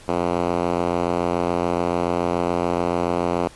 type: tone with band-pass filter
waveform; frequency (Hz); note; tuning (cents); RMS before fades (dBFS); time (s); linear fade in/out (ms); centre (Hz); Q
5% pulse; 87; F2; -6; -22; 0.08-3.48; 5; 430; 0.51
effects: pink hiss -46 dBFS RMS until 3.55 s + resampled to 24000 Hz